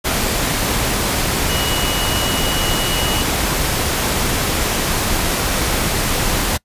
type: tone in noise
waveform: sine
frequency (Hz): 2917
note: F#7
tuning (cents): -25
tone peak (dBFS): -24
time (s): 1.48-3.23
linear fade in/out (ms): 20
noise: pink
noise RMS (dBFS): -18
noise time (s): 0.04-6.58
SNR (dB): -9
effects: noise-tail reverb RT60 0.1 s tail -24 dB re dry + resampled to 32000 Hz